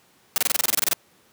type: noise bursts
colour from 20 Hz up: white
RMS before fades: -20 dBFS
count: 13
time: 0.36-0.932 s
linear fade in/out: 0 ms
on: 20 ms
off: 26 ms
effects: pink hiss -58 dBFS RMS until 1.32 s + high-pass 150 Hz 12 dB/octave